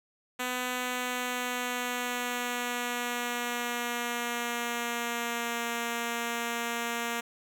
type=tone with pitch glide; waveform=5% pulse; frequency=250 to 234.6 Hz; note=B3 to A#3; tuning=+21 to +11 cents; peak=-19 dBFS; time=0.39-7.21 s; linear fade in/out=10 ms; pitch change=-110 cents; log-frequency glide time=0.73-5.62 s; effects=none